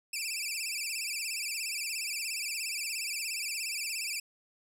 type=tone with vibrato; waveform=15% pulse; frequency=2489 Hz; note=D#7; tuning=in tune; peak=-26 dBFS; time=0.13-4.2 s; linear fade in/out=5 ms; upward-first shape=sine; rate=17 Hz; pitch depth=140 cents each way; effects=none